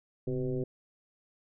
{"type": "tone with frequency modulation", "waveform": "sine", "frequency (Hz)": 258.3, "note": "C4", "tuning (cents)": -22, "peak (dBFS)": -29, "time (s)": [0.27, 0.64], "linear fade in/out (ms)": 5, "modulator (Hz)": 123, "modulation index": 1.7, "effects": []}